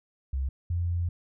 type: tone pair in turn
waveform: sine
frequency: 66.8 / 86.59 Hz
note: C2 / F2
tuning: +36 / -14 cents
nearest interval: major third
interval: 450 cents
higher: second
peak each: -26 / -25 dBFS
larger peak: second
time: 0.33-0.49 / 0.7-1.09 s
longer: second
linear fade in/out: 5 ms
effects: none